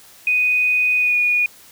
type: tone with pitch glide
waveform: sine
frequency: 2489 to 2453 Hz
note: D#7 to D#7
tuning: 0 to -25 cents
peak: -14 dBFS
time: 0.27-1.46 s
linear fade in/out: 2 ms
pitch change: -25 cents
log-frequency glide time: 0.98-1.17 s
effects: white hiss -46 dBFS RMS until 1.71 s